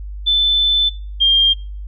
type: tone pair in turn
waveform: sine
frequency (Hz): 3520 / 3201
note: A7 / G7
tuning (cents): 0 / +36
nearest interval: major second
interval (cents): 164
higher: first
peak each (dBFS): -11 / -9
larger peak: second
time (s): 0.26-0.9 / 1.2-1.54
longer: first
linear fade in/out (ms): 20
effects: noise-tail reverb RT60 0.4 s tail -23 dB re dry + added 50 Hz sine -26 dBFS peak until 1.87 s